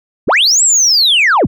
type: linear two-way sweep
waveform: sine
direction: up then down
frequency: 30 to 7902 to 30 Hz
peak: -5 dBFS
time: 0.27-1.47 s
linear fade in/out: 20 ms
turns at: 0.63 s
effects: tanh soft clip ceiling -5 dBFS